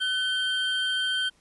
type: tone pair together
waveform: triangle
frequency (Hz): 1510 / 3157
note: F#6 / G7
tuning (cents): +35 / +12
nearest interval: octave + minor second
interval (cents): 1277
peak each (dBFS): -26 / -25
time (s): 0-1.3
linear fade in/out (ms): 20
effects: pink hiss -63 dBFS RMS until 1.4 s + resampled to 24000 Hz